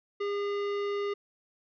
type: tone with hard clipping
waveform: sine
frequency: 405.8 Hz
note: G#4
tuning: 40 cents flat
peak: -31 dBFS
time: 0.2-1.14 s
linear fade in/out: 10 ms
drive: 15 dB
effects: resampled to 16000 Hz